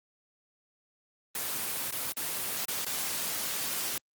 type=noise with dropouts; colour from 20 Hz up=white; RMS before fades=-33 dBFS; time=1.35-3.98 s; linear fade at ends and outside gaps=2 ms; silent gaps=1.909-1.923 / 2.123-2.168 / 2.652-2.683 / 2.848-2.864 s; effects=high-pass 100 Hz 12 dB/octave + Opus 24 kbps